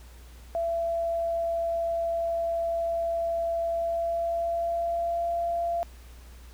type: tone with pitch glide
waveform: sine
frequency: 672 to 683.7 Hz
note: E5 to F5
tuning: +33 to -37 cents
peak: -25 dBFS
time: 0.55-5.83 s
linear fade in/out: 0 ms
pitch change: +30 cents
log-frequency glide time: 3.71-5.36 s
effects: added 60 Hz sine -45 dBFS peak until 6.53 s + pink hiss -55 dBFS RMS until 6.53 s